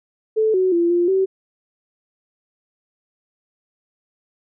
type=tone with pitch steps; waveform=sine; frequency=437.2 / 372.6 / 342 / 348.6 / 382.1 Hz; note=A4 / F#4 / F4 / F4 / G4; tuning=-11 / +12 / -36 / -3 / -44 cents; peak=-14 dBFS; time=0.36-1.26 s; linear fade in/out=20 ms; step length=180 ms; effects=none